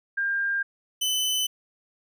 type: tone pair in turn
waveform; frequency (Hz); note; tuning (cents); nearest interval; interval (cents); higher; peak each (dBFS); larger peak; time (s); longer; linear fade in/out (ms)
sine / sawtooth; 1601 / 3022; G6 / F#7; +36 / +36; major seventh; 1100; second; -23 / -20; second; 0.17-0.63 / 1.01-1.47; neither; 10
effects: none